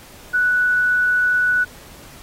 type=tone; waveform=sine; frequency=1479 Hz; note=F#6; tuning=1 cent flat; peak=-14 dBFS; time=0.33-1.65 s; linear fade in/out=20 ms; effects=pink hiss -43 dBFS RMS until 2.22 s + AAC 48 kbps